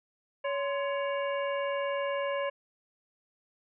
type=harmonic tone with a mistuned harmonic; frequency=561 Hz; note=C#5; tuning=21 cents sharp; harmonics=1 / 2 / 3 / 4 / 5; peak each=-30 / -36 / -40 / -42 / -44 dBFS; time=0.44-2.5 s; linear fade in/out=10 ms; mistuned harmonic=2; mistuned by=-130 cents; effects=none